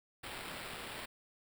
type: noise with sample-and-hold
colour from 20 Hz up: white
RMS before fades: -45 dBFS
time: 0.23-1.06 s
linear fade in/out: 10 ms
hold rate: 6300 Hz
effects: none